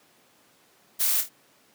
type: noise with echo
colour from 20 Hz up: blue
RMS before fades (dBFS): -24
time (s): 0.99-1.22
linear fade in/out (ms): 20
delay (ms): 25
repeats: 3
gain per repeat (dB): -7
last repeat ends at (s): 1.295
effects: pink hiss -60 dBFS RMS until 1.74 s + high-pass 200 Hz 12 dB/octave